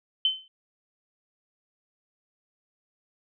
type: tone with exponential decay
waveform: sine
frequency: 3067 Hz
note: G7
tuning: 38 cents flat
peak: -17 dBFS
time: 0.25-0.48 s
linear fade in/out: 2 ms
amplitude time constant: 48 ms
effects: none